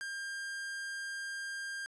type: tone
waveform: 45% pulse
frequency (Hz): 1600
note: G6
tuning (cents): +35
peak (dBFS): -38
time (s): 0.01-1.86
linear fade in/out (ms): 0
effects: resampled to 24000 Hz + 13-bit